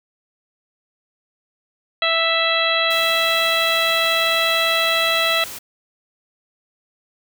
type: harmonic tone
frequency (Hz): 659.3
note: E5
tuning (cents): 0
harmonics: 1 / 2 / 3 / 4 / 5 / 6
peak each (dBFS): -23 / -23 / -23 / -23 / -23 / -23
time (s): 2.02-5.44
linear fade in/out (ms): 2
type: noise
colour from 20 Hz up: white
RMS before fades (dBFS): -33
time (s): 2.9-5.59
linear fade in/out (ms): 10
effects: none